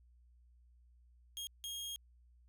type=tone bursts at uneven times; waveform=sawtooth; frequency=3253 Hz; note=G#7; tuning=37 cents flat; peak=-38 dBFS; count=2; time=1.37-1.47 / 1.64-1.96 s; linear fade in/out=0 ms; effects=added 60 Hz sine -62 dBFS peak until 2.48 s